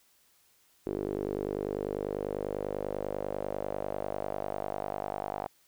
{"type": "tone with band-pass filter sweep", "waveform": "sawtooth", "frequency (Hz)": 50.1, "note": "G1", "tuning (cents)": 38, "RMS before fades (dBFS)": -35, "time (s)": [0.86, 5.47], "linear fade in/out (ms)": 5, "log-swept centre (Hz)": [380, 750], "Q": 3.7, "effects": ["white hiss -66 dBFS RMS until 5.67 s"]}